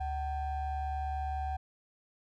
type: ring-modulated tone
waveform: triangle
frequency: 415.3 Hz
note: G#4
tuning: in tune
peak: -27 dBFS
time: 0-1.57 s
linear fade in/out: 10 ms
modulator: 343 Hz
effects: none